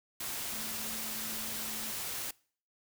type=tone in noise; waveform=sine; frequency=220 Hz; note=A3; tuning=in tune; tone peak=-49 dBFS; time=0.52-1.92 s; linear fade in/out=5 ms; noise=white; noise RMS=-38 dBFS; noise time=0.2-2.31 s; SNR=-14 dB; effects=noise-tail reverb RT60 0.5 s tail -24 dB re dry